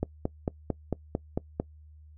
click train, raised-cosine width 2 ms, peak -14 dBFS, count 8, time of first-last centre 0.03-1.6 s, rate 4.46 Hz, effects noise-tail reverb RT60 0.1 s tail -22 dB re dry + added 76 Hz sine -49 dBFS peak until 2.17 s

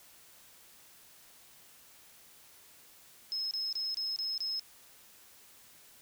sine tone bursts, 5170 Hz, E8, 34 cents flat, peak -32 dBFS, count 6, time 3.32-4.595 s, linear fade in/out 0 ms, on 190 ms, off 27 ms, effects white hiss -58 dBFS RMS until 6.01 s

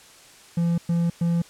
triangle tone bursts, 170 Hz, F3, 46 cents flat, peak -17 dBFS, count 3, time 0.57-1.42 s, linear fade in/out 5 ms, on 210 ms, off 110 ms, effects white hiss -49 dBFS RMS until 1.49 s + low-pass 9000 Hz 12 dB/octave

